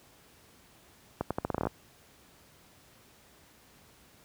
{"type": "accelerating click train", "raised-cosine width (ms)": 1, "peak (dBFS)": -15, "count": 11, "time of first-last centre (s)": [1.21, 1.67], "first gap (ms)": 96, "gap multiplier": 0.82, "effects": ["pink hiss -59 dBFS RMS until 4.24 s", "high-pass 60 Hz 12 dB/octave"]}